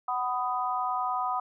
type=harmonic tone; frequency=249.1 Hz; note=B3; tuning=15 cents sharp; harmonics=3 / 4 / 5; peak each=-31 / -31 / -31 dBFS; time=0.08-1.4 s; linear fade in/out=5 ms; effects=none